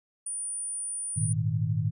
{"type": "tone", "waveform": "sine", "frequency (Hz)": 9397, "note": "D9", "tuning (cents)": 0, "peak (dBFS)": -31, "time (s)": [0.26, 1.33], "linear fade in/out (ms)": 5}
{"type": "chord", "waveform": "sine", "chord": "Ab suspended second", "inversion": "none", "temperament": "equal", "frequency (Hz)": [103.83, 116.54, 155.56], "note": ["Ab2", "Bb2", "Eb3"], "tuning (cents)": [0, 0, 0], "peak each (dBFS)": -29, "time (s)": [1.16, 1.91], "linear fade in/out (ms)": 20}
{"effects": []}